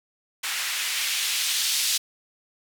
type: noise with band-pass filter sweep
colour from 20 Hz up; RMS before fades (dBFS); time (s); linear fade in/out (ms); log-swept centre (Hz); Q
blue; -26; 0.43-1.98; 10; 1800 to 4000; 1.2
effects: none